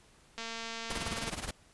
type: click train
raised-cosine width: 0.2 ms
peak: -23 dBFS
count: 210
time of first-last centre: 0.38-1.297 s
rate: 228 Hz
type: noise with tremolo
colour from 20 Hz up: pink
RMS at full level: -35 dBFS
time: 0.9-1.51 s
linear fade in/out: 2 ms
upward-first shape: sine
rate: 19 Hz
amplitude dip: 80%
effects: pink hiss -62 dBFS RMS until 1.73 s + resampled to 24000 Hz